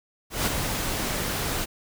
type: noise with ADSR envelope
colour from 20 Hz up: pink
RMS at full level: -23 dBFS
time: 0.3-1.66 s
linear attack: 160 ms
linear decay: 26 ms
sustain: -5 dB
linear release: 25 ms
effects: none